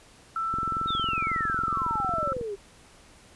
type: tone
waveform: sine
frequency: 1329 Hz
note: E6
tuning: 14 cents sharp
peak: -26 dBFS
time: 0.36-2.33 s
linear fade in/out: 2 ms
type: click train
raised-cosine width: 3 ms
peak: -23 dBFS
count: 42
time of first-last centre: 0.54-2.412 s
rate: 21.9 Hz
type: exponential sweep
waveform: sine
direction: down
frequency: 3791 to 387 Hz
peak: -30 dBFS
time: 0.87-2.56 s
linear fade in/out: 20 ms
effects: pink hiss -54 dBFS RMS until 3.35 s + resampled to 24000 Hz